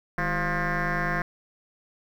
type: tone with frequency modulation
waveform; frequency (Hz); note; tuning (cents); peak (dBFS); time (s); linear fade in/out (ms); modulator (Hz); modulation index
sine; 880; A5; 0; -22; 0.18-1.22; 2; 181; 5.7
effects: tanh soft clip ceiling -21 dBFS + 9-bit